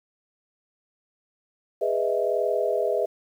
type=chord; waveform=sine; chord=E major seventh; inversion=first; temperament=just; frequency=412 / 494.4 / 618.1 / 659.3 Hz; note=G#4 / B4 / D#5 / E5; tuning=-14 / +2 / -12 / 0 cents; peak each=-27 dBFS; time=1.81-3.06 s; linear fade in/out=10 ms; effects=9-bit